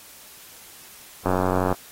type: click train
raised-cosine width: 1 ms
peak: -8 dBFS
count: 44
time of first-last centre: 1.26-1.726 s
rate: 92.2 Hz
effects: white hiss -46 dBFS RMS until 1.91 s + AAC 48 kbps